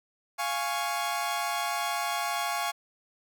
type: chord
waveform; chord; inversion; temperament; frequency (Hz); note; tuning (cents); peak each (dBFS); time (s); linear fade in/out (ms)
sawtooth; Db major; first; equal; 698.5 / 830.6 / 1108.7; F5 / Ab5 / Db6; 0 / 0 / 0; -29; 0.38-2.72; 20
effects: none